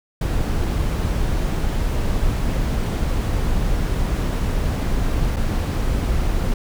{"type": "noise with dropouts", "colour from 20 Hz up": "brown", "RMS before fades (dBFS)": -20, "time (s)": [0.21, 6.54], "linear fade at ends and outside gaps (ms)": 5, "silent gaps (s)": [5.362, 5.366], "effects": []}